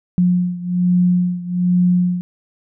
sine beating tone pair, 178.4 / 179.6 Hz, F3 / F3, +37 / +49 cents, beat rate 1.2 Hz, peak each -15 / -18 dBFS, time 0.18-2.21 s, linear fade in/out 0 ms, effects none

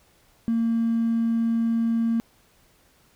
triangle tone with hard clipping, 229.2 Hz, A#3, 29 cents flat, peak -20 dBFS, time 0.48-2.2 s, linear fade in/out 0 ms, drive 3 dB, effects pink hiss -60 dBFS RMS until 3.15 s

